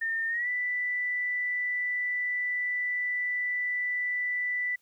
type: tone with pitch glide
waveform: sine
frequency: 1815 to 1979.3 Hz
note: A#6 to B6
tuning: -47 to +3 cents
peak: -27 dBFS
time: 0.01-4.76 s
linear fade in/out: 10 ms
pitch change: +150 cents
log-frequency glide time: 0.28-0.48 s
effects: white hiss -70 dBFS RMS until 4.81 s